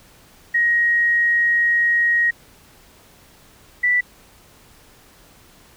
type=tone pair in turn; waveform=sine; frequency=1885 / 1969.3 Hz; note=A#6 / B6; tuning=+19 / -5 cents; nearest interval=minor second; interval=76 cents; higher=second; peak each=-14 dBFS; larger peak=neither; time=0.54-2.31 / 3.83-4.01 s; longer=first; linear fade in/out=10 ms; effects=pink hiss -50 dBFS RMS until 5.76 s